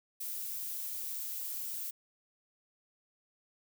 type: noise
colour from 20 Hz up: violet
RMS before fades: -39 dBFS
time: 0.2-1.91 s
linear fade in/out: 10 ms
effects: none